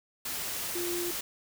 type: tone in noise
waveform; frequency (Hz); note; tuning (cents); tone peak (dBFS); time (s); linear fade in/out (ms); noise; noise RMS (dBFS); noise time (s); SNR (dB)
sine; 349.2; F4; 0; -32; 0.75-1.11; 5; white; -35; 0.25-1.21; 0
effects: none